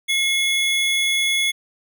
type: tone pair together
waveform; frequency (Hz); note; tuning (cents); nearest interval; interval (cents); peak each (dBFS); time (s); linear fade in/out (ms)
square; 2161 / 3412; C#7 / G#7; -45 / +46; minor sixth; 791; -21; 0.08-1.52; 20
effects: none